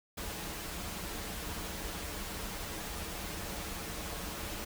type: noise with comb filter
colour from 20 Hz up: pink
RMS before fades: -40 dBFS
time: 0.17-4.65 s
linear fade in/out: 10 ms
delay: 7.8 ms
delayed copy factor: -0.55
effects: none